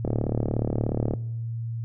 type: click train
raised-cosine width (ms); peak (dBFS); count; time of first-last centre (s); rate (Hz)
2; -12; 41; 0.05-1.137; 36.8
effects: noise-tail reverb RT60 1.0 s tail -22 dB re dry + added 115 Hz sine -28 dBFS peak until 1.84 s